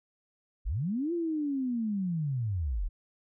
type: linear two-way sweep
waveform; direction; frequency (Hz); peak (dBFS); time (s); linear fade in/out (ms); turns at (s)
sine; up then down; 33.15 to 349.2 to 33.15; -28; 0.65-2.89; 20; 1.13
effects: none